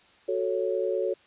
sine chord, F# minor, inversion none, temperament equal, 370 / 440 / 554.4 Hz, F#4 / A4 / C#5, 0 / 0 / 0 cents, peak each -29 dBFS, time 0.28-1.14 s, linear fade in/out 10 ms, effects white hiss -58 dBFS RMS until 1.26 s + resampled to 8000 Hz

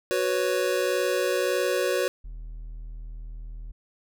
square chord, F# suspended fourth, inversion none, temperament just, 370 / 493.3 / 555 Hz, F#4 / B4 / C#5, 0 / -2 / +2 cents, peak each -28 dBFS, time 0.11-2.08 s, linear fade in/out 0 ms
triangle tone, 40.02 Hz, D#1, 50 cents sharp, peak -33 dBFS, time 2.24-3.72 s, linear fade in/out 10 ms
effects none

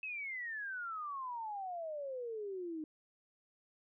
sine exponential sweep, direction down, 2616 to 303.5 Hz, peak -39 dBFS, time 0.03-2.84 s, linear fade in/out 2 ms, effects none

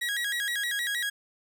30% pulse tone with vibrato, 1776 Hz, A6, 16 cents sharp, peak -25 dBFS, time 0.01-1.1 s, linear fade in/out 10 ms, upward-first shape square, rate 6.4 Hz, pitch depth 130 cents each way, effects none

